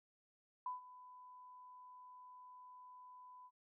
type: tone with ADSR envelope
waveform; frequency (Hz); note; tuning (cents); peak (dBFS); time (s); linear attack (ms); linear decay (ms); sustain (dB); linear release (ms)
sine; 1000; B5; +21; -38; 0.66-3.51; 3; 140; -17; 52
effects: none